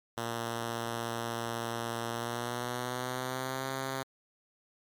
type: tone with pitch glide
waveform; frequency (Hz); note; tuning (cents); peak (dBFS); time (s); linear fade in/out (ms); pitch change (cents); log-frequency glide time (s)
5% pulse; 116.54 to 133.1; A#2 to C3; 0 to +30; -22; 0.17-4.03; 5; +230; 2.09-3.7
effects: MP3 96 kbps